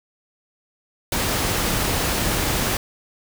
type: noise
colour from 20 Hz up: pink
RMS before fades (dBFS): -22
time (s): 1.12-2.77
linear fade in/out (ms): 2
effects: none